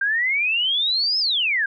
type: exponential two-way sweep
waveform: sine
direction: up then down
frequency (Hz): 1568 to 5274 to 1568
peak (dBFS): -18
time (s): 0.01-1.66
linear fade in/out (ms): 5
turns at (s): 1.19
effects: none